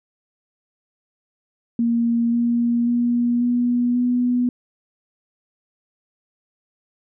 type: tone with pitch steps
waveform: sine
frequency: 233.8 / 236.8 / 239.8 / 242.9 / 246 Hz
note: A#3 / A#3 / A#3 / B3 / B3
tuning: +5 / +27 / +49 / -29 / -7 cents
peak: -16 dBFS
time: 1.79-4.49 s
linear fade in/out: 2 ms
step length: 540 ms
effects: none